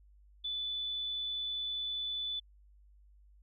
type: tone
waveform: sine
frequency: 3485 Hz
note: A7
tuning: 17 cents flat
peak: -34 dBFS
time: 0.44-2.4 s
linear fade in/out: 10 ms
effects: added 50 Hz sine -58 dBFS peak until 3.42 s